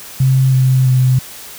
sine tone with pitch steps, 132 / 130.26 / 128.54 Hz, C3 / C3 / C3, +16 / -7 / -30 cents, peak -8 dBFS, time 0.2-1.19 s, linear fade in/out 5 ms, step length 330 ms, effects white hiss -33 dBFS RMS until 1.58 s

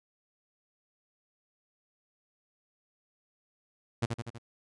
sawtooth tone with echo, 116.9 Hz, A#2, 5 cents sharp, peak -22 dBFS, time 4.02-4.06 s, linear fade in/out 10 ms, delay 81 ms, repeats 4, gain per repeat -4 dB, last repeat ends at 4.384 s, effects resampled to 22050 Hz

